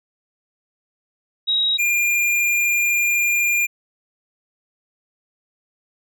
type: tone pair in turn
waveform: sine / square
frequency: 3816 / 2404 Hz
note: A#7 / D7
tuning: +40 / +40 cents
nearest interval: minor sixth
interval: 800 cents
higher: first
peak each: -16 / -17 dBFS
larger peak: first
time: 1.47-1.78 / 1.78-3.67 s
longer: second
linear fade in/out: 20 ms
effects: none